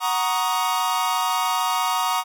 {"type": "chord", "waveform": "45% pulse", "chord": "D# minor seventh", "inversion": "first", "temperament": "equal with one note detuned", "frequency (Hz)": [740, 939.9, 1108.7, 1244.5], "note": ["F#5", "A#5", "C#6", "D#6"], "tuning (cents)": [0, 14, 0, 0], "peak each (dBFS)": [-27, -24, -28, -26], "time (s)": [0, 2.24], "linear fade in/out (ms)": 50, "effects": []}